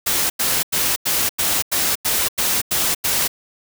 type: noise bursts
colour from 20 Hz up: white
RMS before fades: -19 dBFS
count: 10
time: 0.06-3.279 s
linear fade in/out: 10 ms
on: 240 ms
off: 91 ms
effects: none